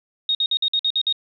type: tone bursts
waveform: sine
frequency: 3729 Hz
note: A#7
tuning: in tune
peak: -17 dBFS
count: 8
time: 0.29-1.126 s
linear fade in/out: 2 ms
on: 59 ms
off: 52 ms
effects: none